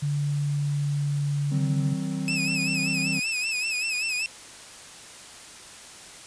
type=tone with pitch glide; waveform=sine; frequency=144.7 to 143.53 Hz; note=D3 to D3; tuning=-25 to -39 cents; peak=-23 dBFS; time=0.02-1.94 s; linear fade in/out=10 ms; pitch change=-14 cents; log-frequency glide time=0.12-1.41 s
type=chord; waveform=triangle; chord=C diminished; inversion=first; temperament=just; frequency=156.98 / 188.37 / 261.6 Hz; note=Eb3 / Gb3 / C4; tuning=+16 / +31 / 0 cents; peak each=-29 dBFS; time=1.51-3.2 s; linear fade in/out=10 ms
type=tone with vibrato; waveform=sawtooth; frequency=2570 Hz; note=E7; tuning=45 cents flat; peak=-22 dBFS; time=2.28-4.26 s; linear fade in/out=0 ms; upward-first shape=sine; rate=5.2 Hz; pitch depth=82 cents each way
effects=white hiss -44 dBFS RMS until 6.26 s + resampled to 22050 Hz